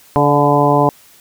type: harmonic tone with a mistuned harmonic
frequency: 144.2 Hz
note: D3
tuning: 31 cents flat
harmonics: 1 / 2 / 3 / 4 / 5 / 6 / 7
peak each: -17 / -17 / -17 / -17 / -17 / -17 / -17 dBFS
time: 0.16-0.89 s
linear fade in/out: 0 ms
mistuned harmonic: 4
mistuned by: +33 cents
effects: white hiss -46 dBFS RMS until 1.2 s